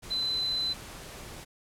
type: tone in noise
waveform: sine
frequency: 4033 Hz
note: B7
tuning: 36 cents sharp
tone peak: -27 dBFS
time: 0.1-0.74 s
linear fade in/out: 20 ms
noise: pink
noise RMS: -44 dBFS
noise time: 0.02-1.45 s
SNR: +14 dB
effects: low-pass 12000 Hz 12 dB/octave